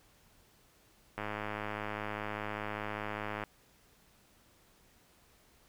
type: click train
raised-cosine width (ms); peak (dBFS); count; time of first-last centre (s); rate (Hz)
0.5; -22; 238; 1.18-3.437; 105
effects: pink hiss -65 dBFS RMS until 5.68 s